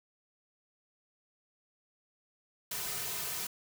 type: noise with comb filter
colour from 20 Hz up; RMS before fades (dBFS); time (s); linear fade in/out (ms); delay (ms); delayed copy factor
white; -37; 2.71-3.47; 5; 3.6; -0.8
effects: none